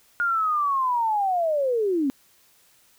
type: linear sweep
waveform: sine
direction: down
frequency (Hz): 1430 to 257.6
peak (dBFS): -20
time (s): 0.2-2.1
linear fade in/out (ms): 0
effects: white hiss -59 dBFS RMS until 2.98 s